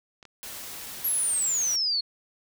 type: clicks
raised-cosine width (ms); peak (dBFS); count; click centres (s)
0.2; -30; 2; 0.228 / 0.253
type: noise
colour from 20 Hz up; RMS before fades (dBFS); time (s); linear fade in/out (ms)
white; -39; 0.43-1.76; 0
type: exponential sweep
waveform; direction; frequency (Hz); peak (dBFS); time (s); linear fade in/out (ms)
sine; down; 11840 to 4269; -23; 1.04-2.01; 10
effects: none